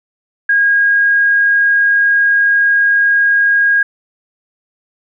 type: tone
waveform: sine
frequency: 1633 Hz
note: G#6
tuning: 30 cents flat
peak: -8 dBFS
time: 0.49-3.83 s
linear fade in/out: 5 ms
effects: none